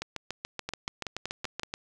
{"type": "two click trains", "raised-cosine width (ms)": 0.2, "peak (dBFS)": [-16, -16], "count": [13, 6], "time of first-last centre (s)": [[0.02, 1.739], [0.69, 1.633]], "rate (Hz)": [6.98, 5.3], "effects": []}